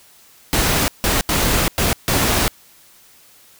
pink noise bursts at uneven times, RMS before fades -17 dBFS, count 5, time 0.53-0.88 / 1.04-1.21 / 1.29-1.68 / 1.78-1.93 / 2.08-2.48 s, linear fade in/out 0 ms, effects white hiss -49 dBFS RMS until 3.59 s

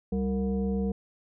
sine tone with frequency modulation, 196 Hz, G3, in tune, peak -25 dBFS, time 0.12-0.92 s, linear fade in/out 5 ms, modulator 264 Hz, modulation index 0.9, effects none

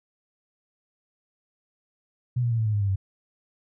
sine tone with pitch steps, 123.47 / 119.13 / 114.94 / 110.89 / 106.99 / 103.23 / 99.6 / 96.09 Hz, B2 / A#2 / A#2 / A2 / A2 / G#2 / G2 / G2, 0 / +38 / -24 / +14 / -48 / -10 / +28 / -34 cents, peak -21 dBFS, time 2.36-2.96 s, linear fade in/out 10 ms, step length 75 ms, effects none

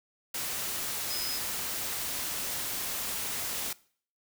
sine tone in noise, 5070 Hz, D#8, 32 cents sharp, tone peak -34 dBFS, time 1.1-1.38 s, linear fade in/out 5 ms, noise white, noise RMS -34 dBFS, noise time 0.34-3.73 s, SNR -3 dB, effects noise-tail reverb RT60 0.5 s tail -21 dB re dry

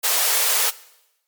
white high-pass noise, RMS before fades -19 dBFS, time 0.03-0.71 s, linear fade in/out 20 ms, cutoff 430 Hz, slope 48 dB/octave, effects noise-tail reverb RT60 0.9 s tail -19 dB re dry + MP3 96 kbps

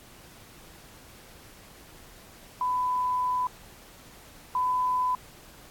sine tone pair in turn, 1000 / 1003.8 Hz, B5 / B5, +21 / +28 cents, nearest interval unison, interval 7 cents, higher second, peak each -24 / -23 dBFS, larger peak second, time 2.61-3.47 / 4.55-5.15 s, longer first, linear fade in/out 2 ms, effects pink hiss -51 dBFS RMS until 5.7 s + AAC 64 kbps

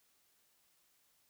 silence, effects white hiss -73 dBFS RMS until 1.29 s

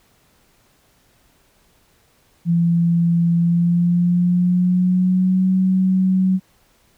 sine tone with pitch glide, 169.8 to 187.32 Hz, F3 to F#3, -48 to +22 cents, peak -13 dBFS, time 2.45-6.4 s, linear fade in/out 50 ms, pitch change +170 cents, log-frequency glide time 3.36-5.49 s, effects pink hiss -58 dBFS RMS until 6.97 s

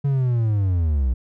triangle linear sweep, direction down, 142.9 to 58.9 Hz, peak -15 dBFS, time 0.04-1.14 s, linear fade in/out 10 ms, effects none

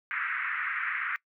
pink band-pass noise, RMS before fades -32 dBFS, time 0.11-1.16 s, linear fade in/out 0 ms, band 1300 to 2200 Hz, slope 48 dB/octave, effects noise-tail reverb RT60 0.1 s tail -21 dB re dry

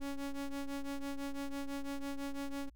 square ring-modulated tone, 140 Hz, C#3, 18 cents sharp, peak -35 dBFS, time 0-2.7 s, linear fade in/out 20 ms, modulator 137 Hz, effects added 59 Hz sine -58 dBFS peak until 2.75 s

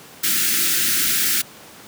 white band-stop noise, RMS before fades -19 dBFS, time 0.23-1.42 s, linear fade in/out 10 ms, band 380 to 1300 Hz, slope 96 dB/octave, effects pink hiss -42 dBFS RMS until 1.87 s + high-pass 150 Hz 12 dB/octave

